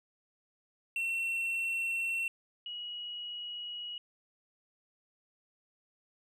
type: tone pair in turn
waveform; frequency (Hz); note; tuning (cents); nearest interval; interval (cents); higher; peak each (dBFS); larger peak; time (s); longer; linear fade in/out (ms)
triangle / sine; 2711 / 2908; E7 / F#7; +48 / -31; minor second; 121; second; -29 / -38; first; 0.96-2.28 / 2.66-3.98; neither; 2
effects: none